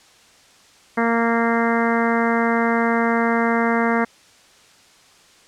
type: harmonic tone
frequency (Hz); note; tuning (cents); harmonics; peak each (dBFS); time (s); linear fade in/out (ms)
231.4; A#3; -13; 1 / 2 / 3 / 4 / 5 / 6 / 7 / 8 / 9; -20 / -23 / -25 / -26 / -27 / -28 / -28 / -29 / -30; 0.97-4.05; 10
effects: white hiss -51 dBFS RMS until 5.47 s + low-pass 7000 Hz 12 dB/octave